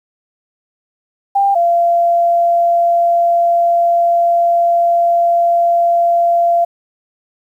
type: tone pair in turn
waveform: sine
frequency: 795 / 686.8 Hz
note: G5 / F5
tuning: +24 / -29 cents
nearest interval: minor third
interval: 253 cents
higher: first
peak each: -9 dBFS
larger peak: neither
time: 1.35-1.55 / 1.55-6.65 s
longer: second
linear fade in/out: 10 ms
effects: 8-bit